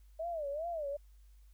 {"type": "tone with vibrato", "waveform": "sine", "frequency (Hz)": 622.3, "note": "D#5", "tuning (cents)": 0, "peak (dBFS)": -35, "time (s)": [0.19, 0.97], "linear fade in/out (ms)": 10, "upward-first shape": "sine", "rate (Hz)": 2.5, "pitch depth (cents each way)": 190, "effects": ["added 50 Hz sine -56 dBFS peak until 1.53 s", "white hiss -75 dBFS RMS until 1.53 s"]}